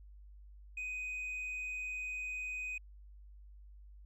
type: tone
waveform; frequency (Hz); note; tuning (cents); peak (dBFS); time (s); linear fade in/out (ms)
sine; 2501; D#7; +8; -35; 0.77-2.78; 5
effects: tanh soft clip ceiling -37 dBFS + added 50 Hz sine -52 dBFS peak until 4.05 s